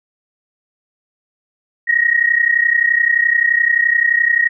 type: tone pair together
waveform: sine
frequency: 1868.4 / 1900 Hz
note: A#6 / A#6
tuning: +3 / +33 cents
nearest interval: unison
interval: 30 cents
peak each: -14 dBFS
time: 1.87-4.49 s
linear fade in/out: 20 ms
effects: none